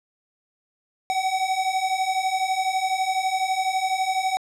square beating tone pair, 750 / 762 Hz, F#5 / G5, +23 / -49 cents, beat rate 12 Hz, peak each -27 / -24 dBFS, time 1.1-4.37 s, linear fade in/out 0 ms, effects low-pass 9000 Hz 12 dB/octave

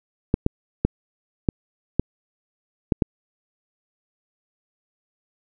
clicks, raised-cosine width 3 ms, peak -4 dBFS, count 7, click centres 0.341 / 0.464 / 0.85 / 1.488 / 1.996 / 2.922 / 3.022 s, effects none

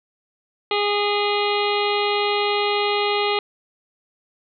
harmonic tone, 411.2 Hz, G#4, 17 cents flat, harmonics 1 / 2 / 3 / 5 / 6 / 7 / 8 / 9 / 10, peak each -22 / -25 / -27 / -29 / -30 / -30 / -31 / -32 / -32 dBFS, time 0.71-3.39 s, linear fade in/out 2 ms, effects none

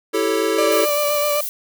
square chord, A dominant seventh, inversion second, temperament equal, 329.6 / 392 / 440 / 554.4 Hz, E4 / G4 / A4 / C#5, 0 / 0 / 0 / 0 cents, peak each -24 / -24 / -21 / -27 dBFS, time 0.13-0.86 s, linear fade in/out 20 ms
35% pulse tone with vibrato, 587.3 Hz, D5, in tune, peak -16 dBFS, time 0.58-1.41 s, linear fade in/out 5 ms, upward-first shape sine, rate 7.7 Hz, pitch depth 21 cents each way
violet noise, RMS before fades -26 dBFS, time 0.72-1.49 s, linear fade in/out 0 ms
effects none

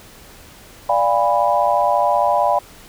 sine chord, D diminished seventh, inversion none, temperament equal with one note detuned, 587.3 / 698.5 / 813.5 / 987.8 Hz, D5 / F5 / Ab5 / Cb6, 0 / 0 / -36 / 0 cents, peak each -19 dBFS, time 0.89-2.59 s, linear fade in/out 5 ms, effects pink hiss -43 dBFS RMS until 2.88 s

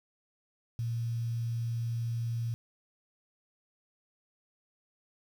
sine tone with quantisation, 116.54 Hz, A#2, in tune, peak -30 dBFS, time 0.79-2.54 s, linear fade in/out 0 ms, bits 9, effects none

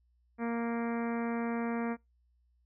harmonic tone, 233.1 Hz, A#3, in tune, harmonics 1 / 2 / 3 / 4 / 5 / 6 / 7 / 8 / 9 / 10, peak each -32 / -38 / -42 / -44 / -46 / -48 / -49 / -50 / -51 / -52 dBFS, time 0.38-1.97 s, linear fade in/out 50 ms, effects noise-tail reverb RT60 0.2 s tail -26 dB re dry + added 60 Hz sine -67 dBFS peak until 2.65 s

